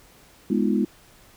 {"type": "chord", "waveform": "sine", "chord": "F half-diminished seventh", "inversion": "first", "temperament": "equal", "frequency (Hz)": [207.7, 246.9, 311.1, 349.2], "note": ["Ab3", "Cb4", "Eb4", "F4"], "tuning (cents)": [0, 0, 0, 0], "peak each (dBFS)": [-22, -24, -27, -27], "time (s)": [0.5, 0.85], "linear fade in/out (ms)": 5, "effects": ["pink hiss -53 dBFS RMS until 1.36 s"]}